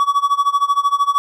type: tone with tremolo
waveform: triangle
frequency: 1135 Hz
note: C#6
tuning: 41 cents sharp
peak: -8 dBFS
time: 0-1.18 s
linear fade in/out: 0 ms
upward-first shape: sine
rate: 13 Hz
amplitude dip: 90%
effects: none

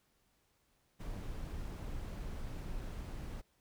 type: noise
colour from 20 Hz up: brown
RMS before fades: -42 dBFS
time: 0.99-3.42 s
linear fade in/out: 20 ms
effects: pink hiss -75 dBFS RMS until 3.6 s

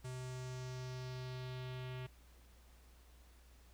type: tone with low-pass filter sweep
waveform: square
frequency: 127.6 Hz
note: C3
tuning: 43 cents flat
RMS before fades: -45 dBFS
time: 0.04-2.07 s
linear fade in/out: 10 ms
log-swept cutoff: 8800 to 2900 Hz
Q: 2.2
effects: added 60 Hz sine -60 dBFS peak until 3.73 s + pink hiss -68 dBFS RMS until 3.73 s

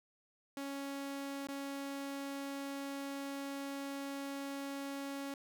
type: tone with dropouts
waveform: sawtooth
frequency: 277.6 Hz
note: C#4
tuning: 3 cents sharp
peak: -36 dBFS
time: 0.57-5.34 s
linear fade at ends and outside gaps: 2 ms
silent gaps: 1.471-1.486 s
effects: none

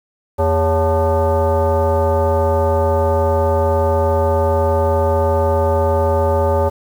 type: tone with frequency modulation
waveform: sine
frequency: 237.7 Hz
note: A#3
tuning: 34 cents sharp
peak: -12 dBFS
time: 0.38-6.7 s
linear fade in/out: 20 ms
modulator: 322 Hz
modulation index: 2.1
effects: 7-bit

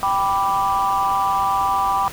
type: chord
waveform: sine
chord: G major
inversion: none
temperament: equal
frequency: 784 / 987.8 / 1174.7 Hz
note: G5 / B5 / D6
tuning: 0 / 0 / 0 cents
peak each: -20 dBFS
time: 0.03-2.08 s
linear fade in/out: 0 ms
effects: tanh soft clip ceiling -10 dBFS + pink hiss -35 dBFS RMS until 2.12 s

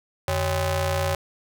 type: ring-modulated tone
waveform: sawtooth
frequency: 234.7 Hz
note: A#3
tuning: 12 cents sharp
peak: -15 dBFS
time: 0.28-1.15 s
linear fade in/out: 2 ms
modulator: 322 Hz
effects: none

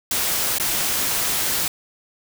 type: noise with dropouts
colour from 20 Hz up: white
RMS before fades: -22 dBFS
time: 0.11-1.68 s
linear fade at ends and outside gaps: 2 ms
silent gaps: 0.584-0.598 s
effects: none

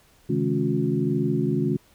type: tone cluster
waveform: sine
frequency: 136.9 / 158.6 / 211.1 / 276.3 / 360.2 Hz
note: C#3 / D#3 / G#3 / C#4 / F#4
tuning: -21 / +33 / +29 / -6 / -46 cents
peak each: -27 dBFS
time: 0.29-1.77 s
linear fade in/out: 10 ms
effects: pink hiss -58 dBFS RMS until 1.94 s

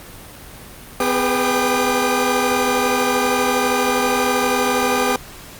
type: tone cluster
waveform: 30% pulse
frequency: 252.5 / 410 / 492.5 / 781 / 1207 Hz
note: B3 / G#4 / B4 / G5 / D6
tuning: +39 / -22 / -5 / -7 / +47 cents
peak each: -20 dBFS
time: 1-5.16 s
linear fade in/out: 2 ms
effects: pink hiss -38 dBFS RMS until 5.59 s + Opus 32 kbps

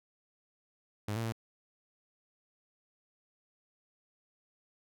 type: tone with pitch steps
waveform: sawtooth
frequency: 104.7 / 114.2 / 113.4 Hz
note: G#2 / A#2 / A#2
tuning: +15 / -35 / -47 cents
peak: -29 dBFS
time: 1.08-1.323 s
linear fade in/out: 5 ms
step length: 81 ms
effects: none

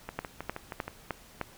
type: two click trains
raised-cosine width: 0.5 ms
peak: -16 / -21 dBFS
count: 5 / 6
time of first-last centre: 0.19-1.413 / 0.09-0.88 s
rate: 3.27 / 6.33 Hz
effects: pink hiss -54 dBFS RMS until 1.57 s

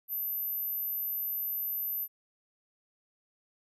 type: tone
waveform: sine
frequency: 12130 Hz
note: F#9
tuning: 42 cents sharp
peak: -31 dBFS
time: 0.08-2.08 s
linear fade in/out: 50 ms
effects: none

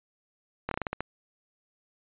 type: slowing click train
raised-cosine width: 0.5 ms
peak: -15 dBFS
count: 8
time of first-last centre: 0.69-1.006 s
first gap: 23 ms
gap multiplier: 1.22
effects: resampled to 8000 Hz

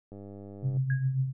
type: click train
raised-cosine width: 2 ms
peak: -32 dBFS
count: 66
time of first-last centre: 0.12-0.77 s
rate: 100 Hz
type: tone with tremolo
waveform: sine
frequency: 132.2 Hz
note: C3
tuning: 18 cents sharp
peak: -22 dBFS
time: 0.62-1.33 s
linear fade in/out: 50 ms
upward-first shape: triangle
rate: 7.3 Hz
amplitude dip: 65%
type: tone with exponential decay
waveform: sine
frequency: 1646 Hz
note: G#6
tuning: 16 cents flat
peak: -32 dBFS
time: 0.9-1.15 s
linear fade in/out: 2 ms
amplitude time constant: 53 ms
effects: none

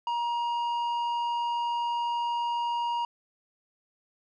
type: tone with tanh clipping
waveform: sine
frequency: 947 Hz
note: A#5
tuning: 27 cents sharp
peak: -28 dBFS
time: 0.07-3.05 s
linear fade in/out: 2 ms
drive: 8 dB
effects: none

